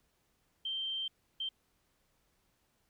sine tone bursts at uneven times, 3138 Hz, G7, 1 cent sharp, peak -34 dBFS, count 2, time 0.65-1.08 / 1.4-1.49 s, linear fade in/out 5 ms, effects pink hiss -75 dBFS RMS until 2.89 s

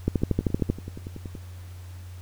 two click trains, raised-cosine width 3 ms, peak -23 / -9 dBFS, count 13 / 9, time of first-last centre 0.22-1.352 / 0.08-0.7 s, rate 10.6 / 12.9 Hz, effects added 90 Hz sine -38 dBFS peak until 2.21 s + pink hiss -53 dBFS RMS until 2.21 s

